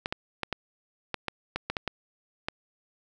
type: clicks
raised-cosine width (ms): 0.3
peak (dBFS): -13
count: 11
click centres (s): 0.059 / 0.125 / 0.433 / 0.527 / 1.143 / 1.283 / 1.56 / 1.7 / 1.768 / 1.877 / 2.485
effects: none